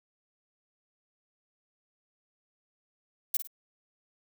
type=noise with echo; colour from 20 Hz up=violet; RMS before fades=-26 dBFS; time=3.34-3.37 s; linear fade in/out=5 ms; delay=52 ms; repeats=2; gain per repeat=-10 dB; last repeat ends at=3.474 s; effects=none